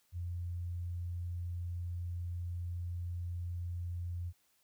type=tone; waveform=sine; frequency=87.31 Hz; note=F2; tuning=in tune; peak=-36 dBFS; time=0.12-4.33 s; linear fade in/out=50 ms; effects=white hiss -73 dBFS RMS until 4.63 s